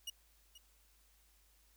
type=tone with echo; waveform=sawtooth; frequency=2882 Hz; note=F#7; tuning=46 cents flat; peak=-37 dBFS; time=0.07-0.1 s; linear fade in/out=5 ms; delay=480 ms; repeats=1; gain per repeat=-14 dB; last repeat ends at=0.58 s; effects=added 51 Hz sine -69 dBFS peak until 1.76 s + white hiss -71 dBFS RMS until 1.76 s